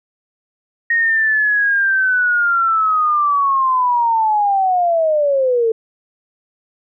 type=linear sweep; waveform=sine; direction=down; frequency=1869 to 439.7 Hz; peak=-12 dBFS; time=0.9-5.72 s; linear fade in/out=5 ms; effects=none